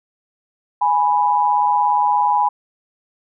sine tone pair together, 830.6 / 987.3 Hz, G#5 / B5, 0 / -1 cents, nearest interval minor third, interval 299 cents, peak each -16 dBFS, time 0.81-2.49 s, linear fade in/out 10 ms, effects none

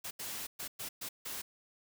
white noise bursts at uneven times, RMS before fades -41 dBFS, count 6, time 0.04-0.11 / 0.19-0.47 / 0.59-0.68 / 0.79-0.89 / 1.01-1.09 / 1.25-1.42 s, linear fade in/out 10 ms, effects none

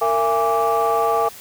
sine tone cluster, 458.6 / 675 / 823 / 1165 Hz, A#4 / E5 / G#5 / D6, -28 / +41 / -16 / -14 cents, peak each -20 dBFS, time 0.01-1.29 s, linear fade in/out 10 ms, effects tanh soft clip ceiling -10 dBFS + white hiss -40 dBFS RMS until 1.4 s

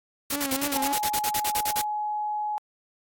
white noise bursts, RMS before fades -28 dBFS, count 15, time 0.3-1.816 s, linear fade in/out 5 ms, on 60 ms, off 44 ms
sawtooth tone with vibrato, 277.2 Hz, C#4, in tune, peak -25 dBFS, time 0.32-0.93 s, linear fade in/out 5 ms, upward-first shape triangle, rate 3.6 Hz, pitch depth 88 cents each way
sine tone, 843 Hz, G#5, 26 cents sharp, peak -26 dBFS, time 0.76-2.58 s, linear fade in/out 0 ms
effects AAC 64 kbps

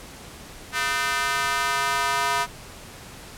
square tone with high-pass filter sweep, 138.59 Hz, C#3, in tune, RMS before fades -24 dBFS, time 0.72-2.47 s, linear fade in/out 50 ms, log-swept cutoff 1500 to 1000 Hz, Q 1.9, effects pink hiss -42 dBFS RMS until 3.37 s + low-pass 12000 Hz 12 dB/octave

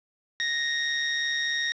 25% pulse tone with amplitude modulation, 1864.7 Hz, A#6, in tune, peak -20 dBFS, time 0.4-1.72 s, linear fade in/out 0 ms, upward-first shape sine, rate 143 Hz, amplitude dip 35%, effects resampled to 16000 Hz + 8-bit

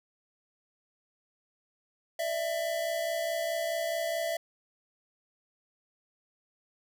square tone pair together, 599 / 663.7 Hz, D5 / E5, +34 / +12 cents, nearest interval major second, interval 178 cents, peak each -37 / -31 dBFS, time 2.19-4.37 s, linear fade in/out 5 ms, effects none

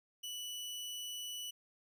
sawtooth tone, 2960 Hz, F#7, in tune, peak -38 dBFS, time 0.23-1.51 s, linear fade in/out 10 ms, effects none

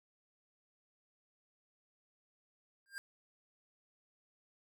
square tone with exponential growth, 1601 Hz, G6, 36 cents sharp, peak -38 dBFS, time 2.86-2.98 s, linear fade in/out 0 ms, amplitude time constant 25 ms, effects none

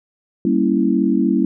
sine chord, G diminished seventh, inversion none, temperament equal, 196 / 233.1 / 277.2 / 329.6 Hz, G3 / Bb3 / Db4 / Fb4, 0 / 0 / 0 / 0 cents, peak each -19 dBFS, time 0.45-1.45 s, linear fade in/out 2 ms, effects none

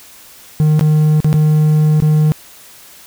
triangle tone with dropouts, 153.3 Hz, D#3, 25 cents flat, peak -6 dBFS, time 0.6-2.32 s, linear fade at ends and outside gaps 0 ms, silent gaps 0.794-0.81 / 1.203-1.245 / 1.329-1.34 / 2.002-2.022 s, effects white hiss -40 dBFS RMS until 3.06 s

